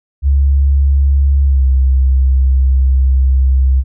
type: tone with pitch glide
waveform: sine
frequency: 69.3 to 65.75 Hz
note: C#2 to C2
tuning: 0 to +9 cents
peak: -7 dBFS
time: 0.22-3.84 s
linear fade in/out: 50 ms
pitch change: -91 cents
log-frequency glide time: 1.45-1.65 s
effects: none